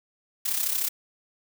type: noise with amplitude modulation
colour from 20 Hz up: blue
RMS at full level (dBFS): -24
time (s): 0.45-0.89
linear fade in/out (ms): 10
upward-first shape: sine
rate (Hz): 33.3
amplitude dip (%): 65
effects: none